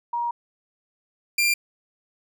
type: tone pair in turn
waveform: sine / sawtooth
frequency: 948 / 2383 Hz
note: A#5 / D7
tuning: +29 / +25 cents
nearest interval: octave + major third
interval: 1596 cents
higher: second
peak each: -23 / -15 dBFS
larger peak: second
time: 0.13-0.31 / 1.38-1.54 s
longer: first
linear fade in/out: 5 ms
effects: none